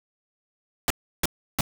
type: noise bursts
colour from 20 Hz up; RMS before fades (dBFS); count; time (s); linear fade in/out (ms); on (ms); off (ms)
pink; -22; 3; 0.88-1.609; 0; 23; 330
effects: none